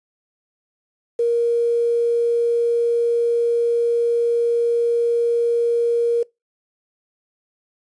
sine tone with quantisation, 470.2 Hz, A#4, 15 cents sharp, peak -15 dBFS, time 1.19-6.23 s, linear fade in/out 5 ms, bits 7, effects noise-tail reverb RT60 0.2 s tail -24 dB re dry + resampled to 22050 Hz

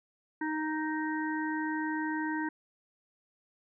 harmonic tone, 311.1 Hz, D#4, in tune, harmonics 1 / 3 / 5 / 6, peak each -32 / -37 / -39 / -40 dBFS, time 0.41-2.49 s, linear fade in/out 5 ms, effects none

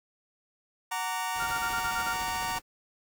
sawtooth chord, Gb augmented, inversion none, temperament just, 740 / 925 / 1156.2 Hz, Gb5 / Bb5 / D6, 0 / -14 / -27 cents, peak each -32 / -28 / -34 dBFS, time 0.91-2.59 s, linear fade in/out 10 ms
pink noise with tremolo, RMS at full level -40 dBFS, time 1.34-2.62 s, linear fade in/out 50 ms, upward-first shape sine, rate 14 Hz, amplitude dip 50%
sine tone bursts, 1396.9 Hz, F6, in tune, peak -30 dBFS, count 7, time 1.39-2.141 s, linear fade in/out 20 ms, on 85 ms, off 26 ms
effects none

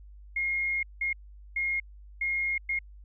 sine tone bursts at uneven times, 2144 Hz, C7, 42 cents sharp, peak -26 dBFS, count 5, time 0.36-0.83 / 1.01-1.13 / 1.56-1.8 / 2.21-2.58 / 2.69-2.79 s, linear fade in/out 5 ms, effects added 50 Hz sine -46 dBFS peak until 3.04 s

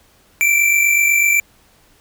square tone pair together, 2301 / 2349 Hz, D7 / D7, -36 / 0 cents, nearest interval unison, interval 36 cents, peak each -20 / -13 dBFS, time 0.41-1.4 s, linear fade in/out 0 ms, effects pink hiss -53 dBFS RMS until 2 s

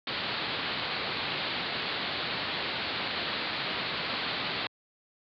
white low-pass noise, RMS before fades -33 dBFS, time 0.07-4.67 s, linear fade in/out 2 ms, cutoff 4500 Hz, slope 96 dB/octave, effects high-pass 100 Hz 12 dB/octave

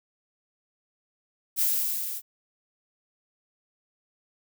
violet noise with level ramp, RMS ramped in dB -22 to -35 dBFS, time 1.56-2.22 s, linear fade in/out 50 ms, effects none

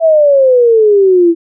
sine exponential sweep, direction down, 665 to 329.6 Hz, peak -4 dBFS, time 0-1.35 s, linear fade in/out 50 ms, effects none

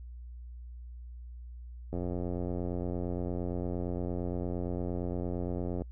click train, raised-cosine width 2 ms, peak -22 dBFS, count 346, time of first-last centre 1.93-5.82 s, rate 88.7 Hz, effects noise-tail reverb RT60 0.1 s tail -26 dB re dry + added 60 Hz sine -42 dBFS peak until 5.91 s

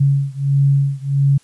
sine beating tone pair, 138.59 / 140.09 Hz, C#3 / C#3, 0 / +19 cents, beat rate 1.5 Hz, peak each -15 / -16 dBFS, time 0-1.38 s, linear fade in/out 10 ms, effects white hiss -54 dBFS RMS until 1.43 s + resampled to 24000 Hz

